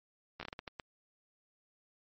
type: slowing click train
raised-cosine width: 0.3 ms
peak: -25 dBFS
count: 9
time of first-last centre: 0.4-0.798 s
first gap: 12 ms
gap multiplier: 1.39
effects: MP3 32 kbps